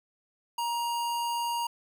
square tone, 943 Hz, A#5, 20 cents sharp, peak -29 dBFS, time 0.58-1.67 s, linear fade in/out 5 ms, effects none

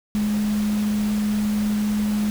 sine tone in noise, 210 Hz, G#3, 19 cents sharp, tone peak -19 dBFS, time 0.15-2.3 s, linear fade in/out 0 ms, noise pink, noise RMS -35 dBFS, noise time 0.15-2.3 s, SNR +13 dB, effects none

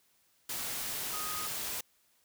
sine tone in noise, 1247 Hz, D#6, 3 cents sharp, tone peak -40 dBFS, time 1.13-1.47 s, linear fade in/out 5 ms, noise white, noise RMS -37 dBFS, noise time 0.49-1.81 s, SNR -6 dB, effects white hiss -70 dBFS RMS until 2.24 s

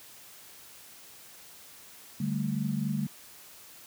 sine chord, D suspended fourth, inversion none, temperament equal, 146.83 / 196 / 220 Hz, D3 / G3 / A3, 0 / 0 / 0 cents, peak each -32 dBFS, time 2.2-3.07 s, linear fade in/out 5 ms, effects white hiss -51 dBFS RMS until 3.86 s + high-pass 60 Hz 12 dB/octave

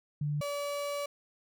sine / 35% pulse tone pair in turn, 147.4 / 574.1 Hz, D3 / D5, +7 / -39 cents, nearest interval 2 octaves, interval 2354 cents, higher second, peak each -29 / -31 dBFS, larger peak first, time 0.21-0.41 / 0.41-1.06 s, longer second, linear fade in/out 5 ms, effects none

